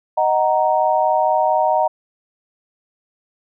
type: chord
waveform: sine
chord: D# minor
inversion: none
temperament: just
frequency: 622.3 / 746.7 / 933.4 Hz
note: D#5 / F#5 / A#5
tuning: 0 / +16 / +2 cents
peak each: -18 dBFS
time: 0.17-1.88 s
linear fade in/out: 10 ms
effects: none